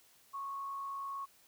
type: tone with frequency modulation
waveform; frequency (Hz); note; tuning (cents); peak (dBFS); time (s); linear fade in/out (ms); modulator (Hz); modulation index
sine; 1103; C#6; -9; -38; 0.33-1.26; 20; 59; 0.31
effects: white hiss -65 dBFS RMS until 1.47 s